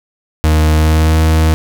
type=tone with pitch glide; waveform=40% pulse; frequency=77.78 to 79.46 Hz; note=D#2 to D#2; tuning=0 to +37 cents; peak=-7 dBFS; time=0.44-1.54 s; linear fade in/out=0 ms; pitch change=+37 cents; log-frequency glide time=0.74-1.2 s; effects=7-bit